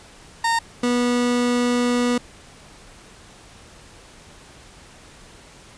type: tone pair in turn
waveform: 30% pulse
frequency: 920 / 243.7 Hz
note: A#5 / B3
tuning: -23 / -23 cents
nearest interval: octave + major seventh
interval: 2300 cents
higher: first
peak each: -15 dBFS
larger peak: neither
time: 0.44-0.59 / 0.83-2.18 s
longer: second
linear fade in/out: 5 ms
effects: pink hiss -46 dBFS RMS until 5.77 s + resampled to 22050 Hz